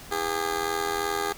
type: tone with amplitude modulation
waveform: 15% pulse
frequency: 405.8 Hz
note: G#4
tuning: 40 cents flat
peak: -16 dBFS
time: 0.11-1.33 s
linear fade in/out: 10 ms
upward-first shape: sine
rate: 82.8 Hz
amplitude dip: 80%
effects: pink hiss -44 dBFS RMS until 1.37 s